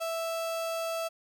35% pulse tone, 659.3 Hz, E5, in tune, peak -29 dBFS, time 0-1.09 s, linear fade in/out 20 ms, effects none

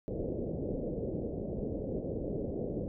white low-pass noise, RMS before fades -36 dBFS, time 0.08-2.88 s, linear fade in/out 0 ms, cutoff 550 Hz, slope 48 dB/octave, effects none

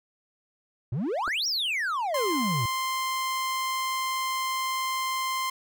triangle exponential two-way sweep, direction up then down, 106.5 to 5800 to 106.5 Hz, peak -24 dBFS, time 0.92-2.66 s, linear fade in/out 5 ms, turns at 1.47 s
clicks, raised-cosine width 1 ms, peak -24 dBFS, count 2, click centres 1.277 / 1.28 s
sawtooth tone, 1046.5 Hz, C6, in tune, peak -23 dBFS, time 2.14-5.5 s, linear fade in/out 5 ms
effects none

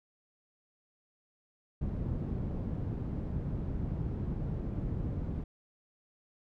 white low-pass noise, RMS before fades -35 dBFS, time 1.81-5.44 s, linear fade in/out 5 ms, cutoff 160 Hz, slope 12 dB/octave, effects none

